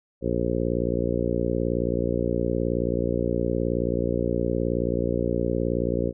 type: harmonic tone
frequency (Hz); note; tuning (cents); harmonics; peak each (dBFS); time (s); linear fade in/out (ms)
59; A#1; +22; 1 / 2 / 3 / 4 / 5 / 6 / 7 / 8 / 9; -31 / -31 / -31 / -31 / -31 / -31 / -31 / -31 / -31; 0.21-6.13; 50
effects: none